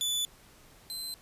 sawtooth tone pair in turn, 3478 / 4089 Hz, A7 / C8, -21 / -41 cents, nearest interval minor third, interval 280 cents, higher second, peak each -25 / -33 dBFS, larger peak first, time 0.01-0.25 / 0.9-1.14 s, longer neither, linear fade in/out 0 ms, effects pink hiss -57 dBFS RMS until 1.21 s + resampled to 32000 Hz

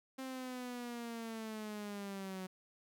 sawtooth linear sweep, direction down, 264.7 to 185 Hz, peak -38 dBFS, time 0.18-2.47 s, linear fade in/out 10 ms, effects none

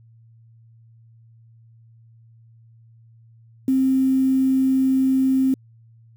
sine tone with quantisation, 263.7 Hz, C4, 14 cents sharp, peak -15 dBFS, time 3.68-5.54 s, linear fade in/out 2 ms, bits 7, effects added 114 Hz sine -48 dBFS peak until 6.16 s

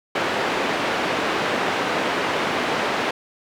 pink band-pass noise, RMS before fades -23 dBFS, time 0.15-3.11 s, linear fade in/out 5 ms, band 310 to 2700 Hz, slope 12 dB/octave, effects none

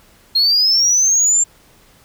sine linear sweep, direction up, 4206 to 7380 Hz, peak -9 dBFS, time 0.35-1.44 s, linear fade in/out 10 ms, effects tanh soft clip ceiling -8 dBFS + pink hiss -50 dBFS RMS until 2.04 s

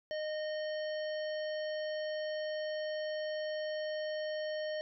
harmonic tone with a mistuned harmonic, 615 Hz, D#5, 20 cents flat, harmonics 1 / 3 / 5 / 7 / 9, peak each -35 / -45 / -49 / -52 / -54 dBFS, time 0.11-4.81 s, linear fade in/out 0 ms, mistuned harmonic 7, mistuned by +33 cents, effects none

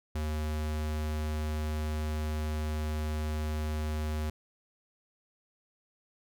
square tone, 76.7 Hz, D#2, 24 cents flat, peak -31 dBFS, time 0.15-4.3 s, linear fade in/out 5 ms, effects none

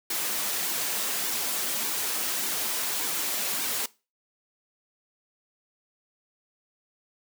white noise with flanger, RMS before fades -29 dBFS, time 0.1-3.86 s, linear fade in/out 5 ms, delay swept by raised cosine 1.5 to 7.5 ms, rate 1.7 Hz, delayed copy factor -0.5, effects noise-tail reverb RT60 0.3 s tail -21 dB re dry + high-pass 200 Hz 12 dB/octave

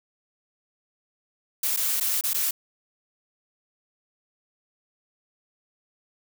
blue noise with dropouts, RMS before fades -25 dBFS, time 1.63-2.51 s, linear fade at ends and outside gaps 5 ms, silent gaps 1.764-1.771 / 2-2.008 / 2.211-2.237 / 2.334-2.344 s, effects none

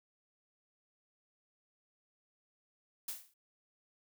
blue noise with exponential decay, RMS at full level -36 dBFS, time 3.08-3.34 s, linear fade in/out 5 ms, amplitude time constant 55 ms, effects none

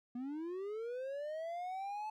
triangle linear sweep, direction up, 237.6 to 870 Hz, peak -37 dBFS, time 0.15-2.1 s, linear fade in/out 5 ms, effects none

